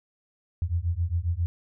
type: beating tone pair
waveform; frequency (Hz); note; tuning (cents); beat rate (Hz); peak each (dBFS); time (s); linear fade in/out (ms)
sine; 82.2 / 89.6; E2 / F2; -4 / +45; 7.4; -27; 0.62-1.46; 0
effects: none